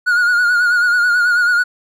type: tone with vibrato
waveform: triangle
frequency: 1442 Hz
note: F#6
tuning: 45 cents flat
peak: -9 dBFS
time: 0.06-1.64 s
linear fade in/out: 20 ms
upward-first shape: sine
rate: 9.2 Hz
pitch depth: 48 cents each way
effects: none